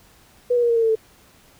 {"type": "tone with pitch steps", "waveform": "sine", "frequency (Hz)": [490, 481.6, 473.3, 465.2, 457.2, 449.3, 441.6], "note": ["B4", "B4", "A#4", "A#4", "A#4", "A4", "A4"], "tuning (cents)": [-14, -44, 26, -4, -34, 36, 6], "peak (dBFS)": -15, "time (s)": [0.5, 0.955], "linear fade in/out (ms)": 10, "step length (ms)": 65, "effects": ["pink hiss -53 dBFS RMS until 1.59 s"]}